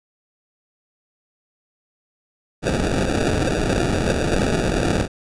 blue noise with sample-and-hold, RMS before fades -20 dBFS, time 2.62-5.08 s, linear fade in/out 50 ms, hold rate 1050 Hz, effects resampled to 22050 Hz

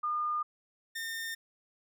sine / sawtooth tone pair in turn, 1214 / 1817.4 Hz, D#6 / A#6, -43 / -44 cents, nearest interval perfect fifth, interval 699 cents, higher second, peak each -29 / -32 dBFS, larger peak first, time 0.03-0.43 / 0.95-1.35 s, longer neither, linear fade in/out 10 ms, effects none

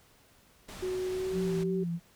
pink low-pass noise, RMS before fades -45 dBFS, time 0.68-1.64 s, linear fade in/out 10 ms, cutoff 9300 Hz, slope 12 dB/octave
sine tone with pitch glide, 370 to 383 Hz, F#4 to G4, 0 to -40 cents, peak -30 dBFS, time 0.82-1.84 s, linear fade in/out 10 ms, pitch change +60 cents, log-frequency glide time 1.1-1.49 s
sine tone with vibrato, 174.61 Hz, F3, in tune, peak -30 dBFS, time 1.32-2 s, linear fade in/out 50 ms, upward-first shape sine, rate 2.9 Hz, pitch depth 57 cents each way
effects pink hiss -62 dBFS RMS until 2.15 s

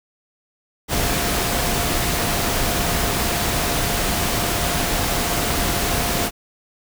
sine tone in noise, 698.5 Hz, F5, in tune, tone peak -30 dBFS, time 0.88-6.31 s, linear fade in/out 50 ms, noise pink, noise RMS -21 dBFS, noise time 0.88-6.31 s, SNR -12 dB, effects none

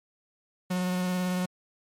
45% pulse tone with vibrato, 181.8 Hz, F#3, 30 cents flat, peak -26 dBFS, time 0.7-1.46 s, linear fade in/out 10 ms, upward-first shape sine, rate 18 Hz, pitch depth 14 cents each way, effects MP3 64 kbps

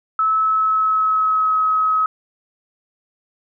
sine tone with pitch glide, 1300 to 1276.2 Hz, E6 to D#6, -24 to +44 cents, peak -14 dBFS, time 0.19-2.06 s, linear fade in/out 2 ms, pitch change -32 cents, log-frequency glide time 0.37-1.6 s, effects none

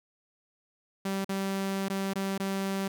sawtooth tone with dropouts, 194.4 Hz, G3, 14 cents flat, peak -25 dBFS, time 1.05-2.88 s, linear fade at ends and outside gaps 5 ms, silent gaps 1.246-1.291 / 1.885-1.899 / 2.135-2.156 / 2.379-2.399 s, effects none

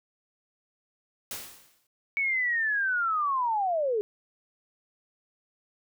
white noise with exponential decay, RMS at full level -34 dBFS, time 1.31-1.87 s, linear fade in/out 2 ms, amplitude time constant 120 ms
sine linear sweep, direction down, 2249 to 402.5 Hz, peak -24 dBFS, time 2.17-4.01 s, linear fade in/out 0 ms
effects none

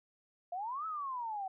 sine exponential two-way sweep, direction up then down, 682 to 1318.5 to 748 Hz, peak -36 dBFS, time 0.52-1.48 s, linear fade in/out 5 ms, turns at 0.86 s, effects none

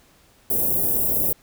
white band-stop noise, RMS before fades -21 dBFS, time 0.5-1.33 s, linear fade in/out 5 ms, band 590 to 12000 Hz, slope 24 dB/octave, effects pink hiss -56 dBFS RMS until 1.42 s

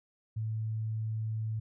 sine tone, 110 Hz, A2, in tune, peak -31 dBFS, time 0.36-1.6 s, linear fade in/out 10 ms, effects none

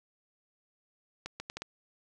accelerating click train, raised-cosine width 0.2 ms, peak -21 dBFS, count 5, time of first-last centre 1.26-1.62 s, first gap 140 ms, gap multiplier 0.71, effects none

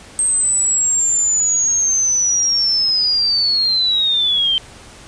sine linear sweep, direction down, 8372 to 3105 Hz, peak -13 dBFS, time 0.19-4.58 s, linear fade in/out 0 ms, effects pink hiss -40 dBFS RMS until 5.07 s + resampled to 22050 Hz

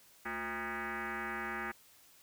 sine tone with frequency modulation, 222.5 Hz, A3, 20 cents sharp, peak -36 dBFS, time 0.25-1.72 s, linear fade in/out 10 ms, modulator 290 Hz, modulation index 6.7, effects white hiss -62 dBFS RMS until 2.22 s

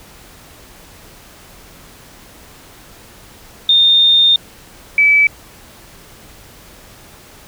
sine tone pair in turn, 3641 / 2300 Hz, A#7 / D7, -41 / -37 cents, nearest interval minor sixth, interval 796 cents, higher first, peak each -7 dBFS, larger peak neither, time 3.69-4.36 / 4.98-5.27 s, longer first, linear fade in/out 2 ms, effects pink hiss -41 dBFS RMS until 7.47 s

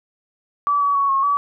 sine tone with pitch steps, 1152 / 1137 / 1117 / 1087 / 1143 Hz, D6 / C#6 / C#6 / C#6 / D6, -34 / +44 / +13 / -34 / -47 cents, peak -15 dBFS, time 0.67-1.37 s, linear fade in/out 0 ms, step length 140 ms, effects none

